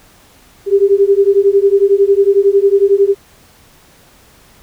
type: beating tone pair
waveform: sine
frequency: 392 / 403 Hz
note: G4 / G4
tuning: 0 / +48 cents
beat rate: 11 Hz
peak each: -10 dBFS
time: 0.66-3.15 s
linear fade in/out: 50 ms
effects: pink hiss -46 dBFS RMS until 4.62 s